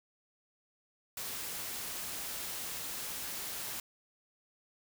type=noise; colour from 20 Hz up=white; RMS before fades=-40 dBFS; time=1.17-3.8 s; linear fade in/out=2 ms; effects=none